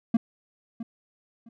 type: tone with echo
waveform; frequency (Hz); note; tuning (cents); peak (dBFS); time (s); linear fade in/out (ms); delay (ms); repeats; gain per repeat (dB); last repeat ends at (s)
triangle; 229.9; A#3; -24; -15; 0.14-0.17; 5; 660; 2; -14; 1.49
effects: none